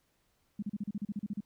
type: tone bursts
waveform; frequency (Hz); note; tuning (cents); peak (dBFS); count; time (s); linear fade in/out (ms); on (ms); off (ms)
sine; 205.1; G#3; -21; -32; 12; 0.59-1.406; 5; 35; 36
effects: pink hiss -74 dBFS RMS until 1.45 s